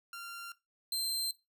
sawtooth tone pair in turn, 1384 / 4132 Hz, F6 / C8, -16 / -22 cents, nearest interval octave + perfect fifth, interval 1894 cents, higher second, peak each -38 / -29 dBFS, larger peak second, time 0.13-0.52 / 0.92-1.31 s, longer neither, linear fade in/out 2 ms, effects noise-tail reverb RT60 0.2 s tail -17 dB re dry

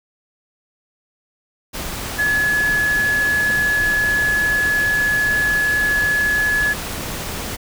sine tone in noise, 1700 Hz, G#6, 40 cents sharp, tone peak -15 dBFS, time 2.18-6.74 s, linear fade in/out 20 ms, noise pink, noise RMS -27 dBFS, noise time 1.73-7.57 s, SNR +9 dB, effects none

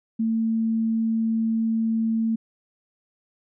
sine tone, 224.6 Hz, A3, 36 cents sharp, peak -20 dBFS, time 0.19-2.36 s, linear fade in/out 10 ms, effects none

